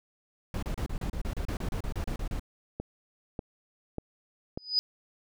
brown noise bursts, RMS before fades -32 dBFS, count 16, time 0.54-2.396 s, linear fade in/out 2 ms, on 86 ms, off 32 ms
click train, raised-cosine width 2 ms, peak -20 dBFS, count 4, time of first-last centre 2.8-4.575 s, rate 1.69 Hz
sine tone with exponential growth, 4978 Hz, D#8, in tune, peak -19 dBFS, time 4.58-4.79 s, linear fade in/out 0 ms, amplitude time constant 45 ms
effects none

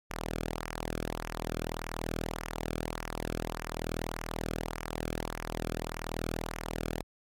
sawtooth tone with flanger, 40.47 Hz, E1, 31 cents flat, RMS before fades -37 dBFS, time 0.1-7.03 s, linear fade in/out 10 ms, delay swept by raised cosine 0.24 to 1.06 ms, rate 1.7 Hz, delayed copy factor -0.75, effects AAC 48 kbps

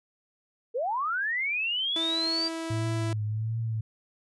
sine linear sweep, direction up, 436.2 to 4753 Hz, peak -26 dBFS, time 0.74-2.49 s, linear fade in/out 20 ms
sawtooth tone with pitch glide, 327.3 to 331.3 Hz, E4 to E4, -12 to +9 cents, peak -28 dBFS, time 1.96-3.13 s, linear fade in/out 2 ms, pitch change +21 cents, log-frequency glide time 2.67-2.91 s
sine tone with vibrato, 110 Hz, A2, in tune, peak -27 dBFS, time 2.7-3.81 s, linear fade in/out 5 ms, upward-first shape triangle, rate 1.4 Hz, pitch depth 74 cents each way
effects resampled to 24000 Hz

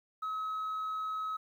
sine tone, 1281 Hz, E6, 50 cents flat, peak -31 dBFS, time 0.22-1.37 s, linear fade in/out 10 ms, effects tanh soft clip ceiling -32 dBFS + 11-bit

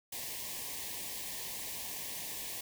white band-stop noise, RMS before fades -41 dBFS, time 0.12-2.61 s, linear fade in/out 5 ms, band 1100 to 1700 Hz, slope 96 dB/octave, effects none

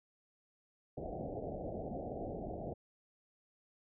white low-pass noise, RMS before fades -42 dBFS, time 0.97-2.74 s, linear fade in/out 10 ms, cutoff 750 Hz, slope 96 dB/octave, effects none

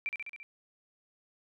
sine tone with echo, 2349 Hz, D7, in tune, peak -30 dBFS, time 0.06-0.09 s, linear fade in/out 0 ms, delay 68 ms, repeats 5, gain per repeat -3 dB, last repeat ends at 0.43 s, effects none

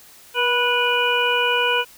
harmonic tone with a mistuned harmonic, 490.5 Hz, B4, 12 cents flat, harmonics 1 / 2 / 3 / 5 / 6, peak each -23 / -23 / -23 / -23 / -23 dBFS, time 0.34-1.85 s, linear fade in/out 50 ms, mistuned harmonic 1, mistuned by -27 cents, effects white hiss -47 dBFS RMS until 1.97 s

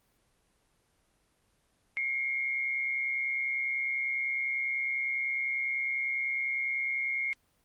sine tone pair together, 2148 / 2278 Hz, C7 / C#7, +45 / +47 cents, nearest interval minor second, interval 102 cents, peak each -29 / -39 dBFS, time 1.97-7.33 s, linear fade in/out 0 ms, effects pink hiss -71 dBFS RMS until 7.64 s + Opus 24 kbps

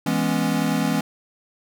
square chord, C# minor seventh, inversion first, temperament equal, 164.81 / 207.7 / 246.9 / 277.2 Hz, E3 / G#3 / B3 / C#4, 0 / 0 / 0 / 0 cents, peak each -26 dBFS, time 0.06-1.01 s, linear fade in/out 5 ms, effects none

